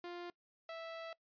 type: tone pair in turn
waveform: sawtooth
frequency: 350 / 658 Hz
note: F4 / E5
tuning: +4 / -3 cents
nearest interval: major seventh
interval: 1093 cents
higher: second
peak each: -40 / -40 dBFS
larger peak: neither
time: 0.04-0.3 / 0.69-1.13 s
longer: second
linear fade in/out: 2 ms
effects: noise-tail reverb RT60 0.1 s tail -22 dB re dry + resampled to 11025 Hz